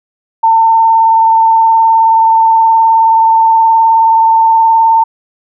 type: tone with vibrato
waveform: sine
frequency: 900 Hz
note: A5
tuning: 39 cents sharp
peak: -4 dBFS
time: 0.43-5.04 s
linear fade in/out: 10 ms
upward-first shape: sine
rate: 19 Hz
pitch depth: 20 cents each way
effects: none